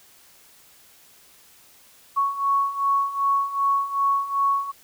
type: beating tone pair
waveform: sine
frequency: 1108.7 / 1111.3 Hz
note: C#6 / C#6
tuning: 0 / +4 cents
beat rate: 2.6 Hz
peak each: -25 / -21 dBFS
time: 2.16-4.72 s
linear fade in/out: 20 ms
effects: white hiss -53 dBFS RMS until 4.83 s